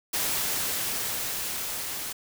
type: noise with level ramp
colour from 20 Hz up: white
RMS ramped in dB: -27 to -34 dBFS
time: 0.13-2.13 s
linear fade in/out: 10 ms
effects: none